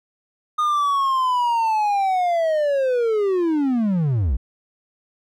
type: linear sweep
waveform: triangle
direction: down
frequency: 1232 to 51.4 Hz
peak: -15 dBFS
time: 0.58-4.37 s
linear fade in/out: 10 ms
effects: none